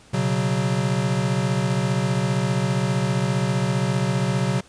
square chord, B suspended second, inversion none, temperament equal with one note detuned, 123.47 / 138.59 / 185.53 Hz, B2 / C#3 / F#3, 0 / 0 / +5 cents, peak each -25 dBFS, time 0.13-4.61 s, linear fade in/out 10 ms, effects pink hiss -51 dBFS RMS until 4.68 s + resampled to 22050 Hz

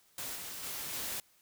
white noise with level steps, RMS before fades -40 / -43 / -40 / -38 dBFS, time 0.18-1.2 s, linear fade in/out 2 ms, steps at 0.35 / 0.63 / 0.93 s, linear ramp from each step 10 ms, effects white hiss -67 dBFS RMS until 1.41 s

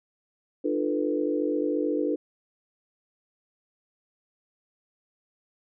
sine chord, B half-diminished seventh, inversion first, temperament equal with one note detuned, 300.4 / 349.2 / 440 / 493.9 Hz, D4 / F4 / A4 / B4, +39 / 0 / 0 / 0 cents, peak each -27 / -31 / -30 / -30 dBFS, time 0.64-2.16 s, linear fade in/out 10 ms, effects none

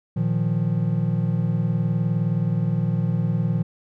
triangle chord, Bb suspended fourth, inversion none, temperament just, 116.54 / 155.39 / 174.81 Hz, Bb2 / Eb3 / F3, 0 / -2 / +2 cents, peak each -22 dBFS, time 0.16-3.63 s, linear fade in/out 10 ms, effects none

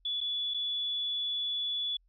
sine tone with dropouts, 3430 Hz, A7, 45 cents flat, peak -30 dBFS, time 0.05-1.97 s, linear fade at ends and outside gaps 5 ms, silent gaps 0.206-0.211 / 0.539-0.543 s, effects added 43 Hz sine -64 dBFS peak until 2.08 s

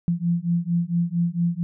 sine beating tone pair, 169.4 / 173.8 Hz, E3 / F3, +48 / -8 cents, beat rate 4.4 Hz, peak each -23 dBFS, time 0.08-1.63 s, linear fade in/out 0 ms, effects none

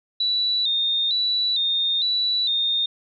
sine tone with vibrato, 3800 Hz, A#7, 33 cents sharp, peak -19 dBFS, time 0.2-2.86 s, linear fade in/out 5 ms, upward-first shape square, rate 1.1 Hz, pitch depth 65 cents each way, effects none

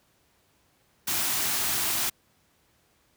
white band-stop noise, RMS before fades -27 dBFS, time 1.07-2.1 s, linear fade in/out 10 ms, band 420 to 600 Hz, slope 96 dB/octave, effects pink hiss -66 dBFS RMS until 3.16 s + high-pass 60 Hz 12 dB/octave

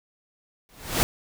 pink noise with exponential growth, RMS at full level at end -18 dBFS, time 0.69-1.03 s, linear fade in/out 0 ms, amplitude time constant 72 ms, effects none

